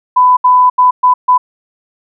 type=tone bursts at uneven times; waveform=sine; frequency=1000 Hz; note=B5; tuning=21 cents sharp; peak=-4 dBFS; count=5; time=0.16-0.37 / 0.44-0.7 / 0.78-0.91 / 1.03-1.14 / 1.28-1.38 s; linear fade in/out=10 ms; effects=none